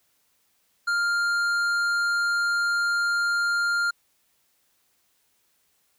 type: tone with tanh clipping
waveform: sine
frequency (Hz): 1400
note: F6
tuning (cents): +4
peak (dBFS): -23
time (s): 0.87-3.91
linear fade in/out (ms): 10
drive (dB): 11
effects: white hiss -68 dBFS RMS until 5.98 s